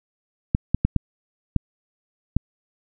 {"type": "clicks", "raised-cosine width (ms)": 5, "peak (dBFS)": -5, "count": 6, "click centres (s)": [0.549, 0.746, 0.85, 0.963, 1.563, 2.366], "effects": []}